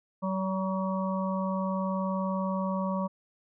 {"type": "harmonic tone with a mistuned harmonic", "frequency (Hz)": 190, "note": "F#3", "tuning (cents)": 46, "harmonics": [1, 3, 5, 6], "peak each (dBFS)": [-29, -34, -36, -37], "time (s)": [0.22, 3.08], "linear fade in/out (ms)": 20, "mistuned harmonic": 6, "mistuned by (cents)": -15, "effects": []}